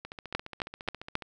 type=two click trains; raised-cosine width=0.3 ms; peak=-24 / -12 dBFS; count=18 / 4; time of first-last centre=0.05-1.222 / 0.35-1.154 s; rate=14.5 / 3.73 Hz; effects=none